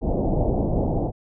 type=low-pass noise; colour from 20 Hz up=pink; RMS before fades=-22 dBFS; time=0.01-1.12 s; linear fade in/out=50 ms; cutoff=770 Hz; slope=48 dB/octave; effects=none